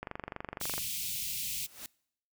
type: click train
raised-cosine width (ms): 0.5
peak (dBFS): -22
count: 19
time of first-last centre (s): 0.03-0.78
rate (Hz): 24
type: band-stop noise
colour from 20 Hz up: white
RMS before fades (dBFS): -36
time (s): 0.6-1.67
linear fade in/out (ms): 20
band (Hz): 200 to 2300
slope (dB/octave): 48
type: noise with exponential growth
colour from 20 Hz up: white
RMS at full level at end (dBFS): -40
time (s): 1.53-1.86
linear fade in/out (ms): 0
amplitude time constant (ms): 70
effects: noise-tail reverb RT60 0.7 s tail -24 dB re dry